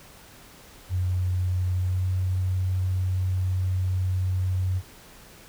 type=tone with pitch glide; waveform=sine; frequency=91.2 to 92.63 Hz; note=F#2 to F#2; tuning=-24 to +2 cents; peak=-22 dBFS; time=0.89-4.82 s; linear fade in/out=50 ms; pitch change=+26 cents; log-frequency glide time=1.73-2.08 s; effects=pink hiss -49 dBFS RMS until 5.48 s